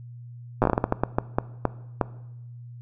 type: slowing click train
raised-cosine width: 1 ms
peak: -6 dBFS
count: 15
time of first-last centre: 0.62-2.013 s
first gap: 8 ms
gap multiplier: 1.34
effects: noise-tail reverb RT60 0.9 s tail -18 dB re dry + added 120 Hz sine -39 dBFS peak until 2.81 s